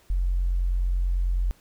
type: tone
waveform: sine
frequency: 44.61 Hz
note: F1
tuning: 38 cents sharp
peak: -20 dBFS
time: 0.1-1.51 s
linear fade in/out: 0 ms
effects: tanh soft clip ceiling -16 dBFS + pink hiss -59 dBFS RMS until 1.6 s